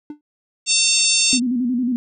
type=tone with exponential decay; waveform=triangle; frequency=297.1 Hz; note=D4; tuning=20 cents sharp; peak=-23 dBFS; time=0.1-0.21 s; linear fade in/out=2 ms; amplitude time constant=22 ms
type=harmonic tone; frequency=903 Hz; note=A5; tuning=45 cents sharp; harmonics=3 / 4 / 5 / 6 / 7 / 8 / 9; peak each=-22 / -22 / -22 / -22 / -22 / -22 / -22 dBFS; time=0.66-1.4 s; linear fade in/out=50 ms
type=tone with vibrato; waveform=sine; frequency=246.9 Hz; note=B3; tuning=in tune; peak=-17 dBFS; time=1.33-1.96 s; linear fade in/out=0 ms; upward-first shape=square; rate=11 Hz; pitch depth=71 cents each way
effects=none